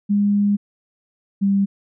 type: tone pair in turn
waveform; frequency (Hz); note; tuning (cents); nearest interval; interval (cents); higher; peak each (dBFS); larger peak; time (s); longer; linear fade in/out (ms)
sine; 203.7 / 197.9; G#3 / G3; -33 / +17; minor second; 50; first; -14; neither; 0.09-0.57 / 1.41-1.66; first; 20
effects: none